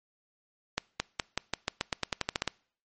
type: accelerating click train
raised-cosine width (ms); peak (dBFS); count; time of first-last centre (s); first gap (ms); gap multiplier
0.2; -10; 15; 0.78-2.477; 220; 0.9
effects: noise-tail reverb RT60 0.5 s tail -25 dB re dry + MP3 32 kbps